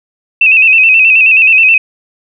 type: tone with vibrato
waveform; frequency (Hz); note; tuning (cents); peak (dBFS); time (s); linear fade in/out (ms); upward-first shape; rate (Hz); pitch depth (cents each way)
sine; 2600; E7; -24; -3; 0.41-1.78; 5; square; 9.4; 51
effects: none